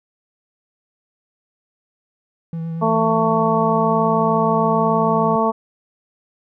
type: tone with vibrato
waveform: triangle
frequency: 164.4 Hz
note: E3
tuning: 4 cents flat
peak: -21 dBFS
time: 2.53-5.36 s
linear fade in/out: 2 ms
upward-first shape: triangle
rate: 8.7 Hz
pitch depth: 20 cents each way
type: harmonic tone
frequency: 223.3 Hz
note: A3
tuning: 26 cents sharp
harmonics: 1 / 2 / 3 / 4 / 5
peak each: -21 / -21 / -21 / -21 / -21 dBFS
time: 2.81-5.52 s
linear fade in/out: 20 ms
effects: none